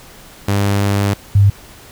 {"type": "tone pair in turn", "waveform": ["sawtooth", "sine"], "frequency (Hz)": [100.5, 99.98], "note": ["G2", "G2"], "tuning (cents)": [44, 35], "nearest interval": "unison", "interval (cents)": 9, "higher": "first", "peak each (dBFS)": [-9, -6], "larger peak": "second", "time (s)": [[0.48, 1.14], [1.35, 1.5]], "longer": "first", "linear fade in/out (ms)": 5, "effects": ["pink hiss -40 dBFS RMS until 1.91 s"]}